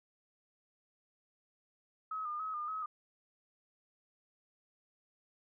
sine tone with vibrato, 1244.5 Hz, D#6, in tune, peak -36 dBFS, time 2.11-2.86 s, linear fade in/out 5 ms, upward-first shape square, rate 3.5 Hz, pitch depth 47 cents each way, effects none

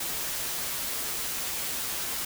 white noise with comb filter, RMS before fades -32 dBFS, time 0-2.25 s, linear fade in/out 5 ms, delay 10 ms, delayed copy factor -0.5, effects none

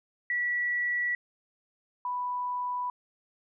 sine tone pair in turn, 1945 / 988.6 Hz, B6 / B5, -27 / +1 cents, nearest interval octave, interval 1172 cents, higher first, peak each -26 / -29 dBFS, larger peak first, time 0.3-1.15 / 2.05-2.9 s, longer neither, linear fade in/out 2 ms, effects none

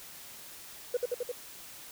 sine tone with echo, 491.1 Hz, B4, 10 cents flat, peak -23 dBFS, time 0.94-0.97 s, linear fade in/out 5 ms, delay 87 ms, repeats 4, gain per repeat -2 dB, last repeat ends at 1.318 s, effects tanh soft clip ceiling -23 dBFS + white hiss -48 dBFS RMS until 1.91 s

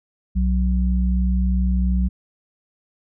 sine tone pair together, 61.97 / 185 Hz, B1 / F#3, +7 / 0 cents, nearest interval octave + perfect fifth, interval 1893 cents, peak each -17 / -22 dBFS, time 0.35-2.09 s, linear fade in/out 20 ms, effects none

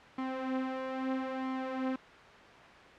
sawtooth tone with flanger, 261.6 Hz, C4, in tune, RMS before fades -35 dBFS, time 0.18-1.96 s, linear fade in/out 5 ms, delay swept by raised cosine 0.92 to 5.62 ms, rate 0.76 Hz, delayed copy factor +0.6, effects white hiss -51 dBFS RMS until 2.98 s + low-pass 2000 Hz 12 dB/octave

